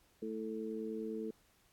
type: harmonic tone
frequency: 110 Hz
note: A2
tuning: in tune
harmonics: 2 / 3 / 4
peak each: -42 / -44 / -41 dBFS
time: 0.22-1.31 s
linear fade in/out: 5 ms
effects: pink hiss -70 dBFS RMS until 1.72 s + AAC 64 kbps